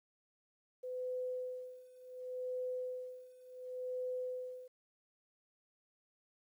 sine tone with tremolo, 505 Hz, B4, 39 cents sharp, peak -36 dBFS, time 0.83-4.68 s, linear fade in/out 10 ms, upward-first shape sine, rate 0.69 Hz, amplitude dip 90%, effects 12-bit

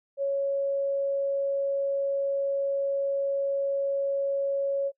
sine tone, 554.4 Hz, C#5, in tune, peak -24 dBFS, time 0.17-4.92 s, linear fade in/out 50 ms, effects noise-tail reverb RT60 0.1 s tail -24 dB re dry

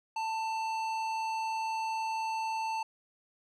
sine tone with tanh clipping, 889 Hz, A5, 18 cents sharp, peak -33 dBFS, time 0.16-2.83 s, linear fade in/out 5 ms, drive 14 dB, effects none

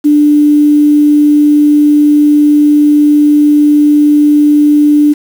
sine tone with quantisation, 295.6 Hz, D4, 11 cents sharp, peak -3 dBFS, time 0.04-5.14 s, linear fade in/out 20 ms, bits 5, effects none

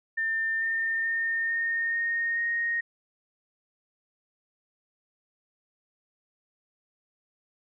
sine tone with pitch steps, 1800 / 1812.5 / 1825.1 / 1837.8 / 1850.6 / 1863.5 Hz, A6 / A#6 / A#6 / A#6 / A#6 / A#6, +39 / -49 / -37 / -25 / -13 / -1 cents, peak -25 dBFS, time 0.17-2.81 s, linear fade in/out 10 ms, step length 440 ms, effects none

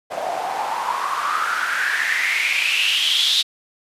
white noise with band-pass filter sweep, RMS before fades -21 dBFS, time 0.1-3.43 s, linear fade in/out 20 ms, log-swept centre 640 to 3800 Hz, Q 7.2, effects resampled to 32000 Hz

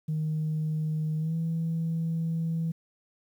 sine tone with pitch glide, 155.56 to 163.86 Hz, D#3 to E3, 0 to -10 cents, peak -25 dBFS, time 0.08-2.72 s, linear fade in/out 10 ms, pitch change +90 cents, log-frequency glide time 1.18-1.35 s, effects tanh soft clip ceiling -23 dBFS + 10-bit

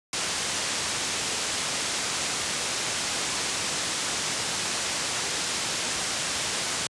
white low-pass noise, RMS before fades -29 dBFS, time 0.13-6.87 s, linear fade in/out 2 ms, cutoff 8300 Hz, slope 24 dB/octave, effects high-pass 80 Hz 12 dB/octave + resampled to 24000 Hz

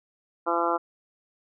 harmonic tone, 170 Hz, F3, 46 cents flat, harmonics 2 / 3 / 4 / 5 / 6 / 7 / 8, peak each -30 / -30 / -30 / -30 / -30 / -30 / -30 dBFS, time 0.46-0.78 s, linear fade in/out 20 ms, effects none

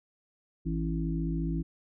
harmonic tone with a mistuned harmonic, 54.7 Hz, A1, 9 cents flat, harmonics 1 / 3 / 5 / 6, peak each -33 / -31 / -36 / -37 dBFS, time 0.65-1.63 s, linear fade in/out 20 ms, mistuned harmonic 1, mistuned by -19 cents, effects none

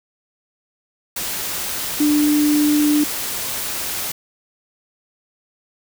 sine tone in noise, 297.1 Hz, D4, 20 cents sharp, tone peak -13 dBFS, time 2-3.04 s, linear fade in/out 5 ms, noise white, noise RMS -25 dBFS, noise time 1.16-4.12 s, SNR +9 dB, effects none

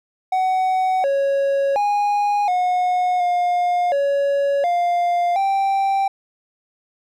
triangle tone with pitch steps, 749 / 553 / 822 / 725 / 710 / 561 / 700 / 783 Hz, F#5 / C#5 / G#5 / F#5 / F5 / C#5 / F5 / G5, +21 / -4 / -18 / -35 / +28 / +21 / +4 / -2 cents, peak -14 dBFS, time 0.32-6.08 s, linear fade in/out 5 ms, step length 720 ms, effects none

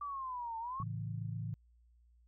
sine exponential two-way sweep, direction down then up, 1174.7 to 890 to 1128 Hz, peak -38 dBFS, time 0.01-0.83 s, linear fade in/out 5 ms, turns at 0.58 s
sine chord, A major, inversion none, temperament equal, 110 / 138.59 / 164.81 Hz, A2 / C#3 / E3, 0 / 0 / 0 cents, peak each -39 / -44 / -43 dBFS, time 0.8-1.54 s, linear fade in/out 0 ms
effects added 59 Hz sine -63 dBFS peak until 2.27 s

